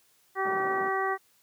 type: harmonic tone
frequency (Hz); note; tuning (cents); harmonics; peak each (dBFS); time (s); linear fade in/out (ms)
384.8; G4; -32; 1 / 2 / 3 / 4 / 5; -31 / -31 / -31 / -37 / -33; 0.35-1.18; 50
type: band-pass noise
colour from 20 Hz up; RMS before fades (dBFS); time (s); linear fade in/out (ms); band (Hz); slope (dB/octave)
pink; -41; 0.45-0.89; 0; 160 to 1300; 24
effects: white hiss -65 dBFS RMS until 1.42 s + high-pass 60 Hz 12 dB/octave